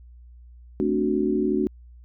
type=chord; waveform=sine; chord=D dominant seventh; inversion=second; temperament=equal; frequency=220 / 261.6 / 293.7 / 370 Hz; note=A3 / C4 / D4 / F#4; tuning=0 / 0 / 0 / 0 cents; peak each=-26 / -29 / -25 / -24 dBFS; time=0.8-1.67 s; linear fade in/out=0 ms; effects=added 60 Hz sine -44 dBFS peak until 2.04 s